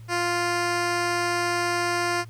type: tone with low-pass filter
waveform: 10% pulse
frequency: 349.2 Hz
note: F4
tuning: in tune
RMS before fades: -25 dBFS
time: 0.08-2.25 s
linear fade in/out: 50 ms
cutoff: 7900 Hz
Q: 0.98
effects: added 113 Hz sine -40 dBFS peak until 2.29 s + pink hiss -58 dBFS RMS until 2.29 s